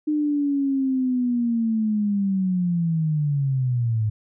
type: linear sweep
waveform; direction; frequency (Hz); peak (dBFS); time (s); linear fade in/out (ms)
sine; down; 304.5 to 105.6; -19; 0.07-4.1; 10
effects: none